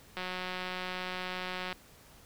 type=click train; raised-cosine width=0.3 ms; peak=-21 dBFS; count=286; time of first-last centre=0.17-1.727 s; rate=183 Hz; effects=pink hiss -57 dBFS RMS until 2.25 s